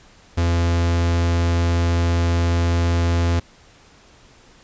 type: tone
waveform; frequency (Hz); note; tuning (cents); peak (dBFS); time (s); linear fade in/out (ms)
45% pulse; 85.3; F2; -40; -16; 0.37-3.4; 10
effects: pink hiss -50 dBFS RMS until 4.63 s + resampled to 16000 Hz